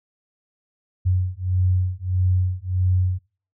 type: beating tone pair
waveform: sine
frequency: 91 / 92.6 Hz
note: F#2 / F#2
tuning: -28 / +2 cents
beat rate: 1.6 Hz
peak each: -21 dBFS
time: 1.05-3.19 s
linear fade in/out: 20 ms
effects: noise-tail reverb RT60 0.4 s tail -25 dB re dry